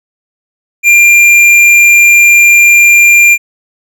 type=tone with tanh clipping; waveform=sine; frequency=2389 Hz; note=D7; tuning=29 cents sharp; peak=-3 dBFS; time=0.83-3.38 s; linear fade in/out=50 ms; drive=12 dB; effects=none